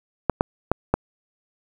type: clicks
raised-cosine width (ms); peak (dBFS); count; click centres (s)
1; -3; 4; 0.297 / 0.409 / 0.716 / 0.94
effects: 7-bit